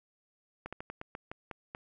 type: slowing click train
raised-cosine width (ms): 0.5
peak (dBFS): -25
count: 9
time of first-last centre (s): 0.66-1.749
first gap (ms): 66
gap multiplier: 1.2
effects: none